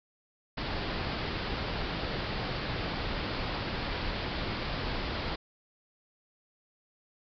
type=low-pass noise; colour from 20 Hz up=pink; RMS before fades=-34 dBFS; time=0.57-5.36 s; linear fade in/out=10 ms; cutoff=5000 Hz; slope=96 dB/octave; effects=none